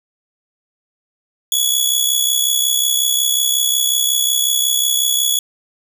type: tone with amplitude modulation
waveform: 15% pulse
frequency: 3387 Hz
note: G#7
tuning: 33 cents sharp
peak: -4 dBFS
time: 1.52-5.39 s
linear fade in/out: 2 ms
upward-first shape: sine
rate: 65.5 Hz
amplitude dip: 60%
effects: none